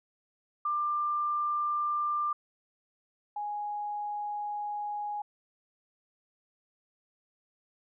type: tone pair in turn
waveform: sine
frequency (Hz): 1190 / 830.1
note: D6 / G#5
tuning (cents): +22 / -1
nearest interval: tritone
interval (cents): 623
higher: first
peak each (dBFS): -27 / -32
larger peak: first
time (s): 0.65-2.33 / 3.36-5.22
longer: second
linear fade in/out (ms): 5
effects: none